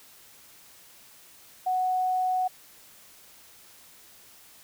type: tone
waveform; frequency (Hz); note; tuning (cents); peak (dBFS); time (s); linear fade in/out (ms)
sine; 740; F#5; 0; -23; 1.66-2.48; 10
effects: white hiss -53 dBFS RMS until 4.63 s